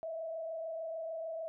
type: tone with frequency modulation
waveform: sine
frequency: 651 Hz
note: E5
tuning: 22 cents flat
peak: -37 dBFS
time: 0.03-1.48 s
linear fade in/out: 0 ms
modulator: 26.7 Hz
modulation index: 0.68
effects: none